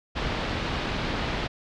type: low-pass noise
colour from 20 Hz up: pink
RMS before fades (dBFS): -29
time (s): 0.15-1.48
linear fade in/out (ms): 20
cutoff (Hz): 4200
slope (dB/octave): 24
effects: none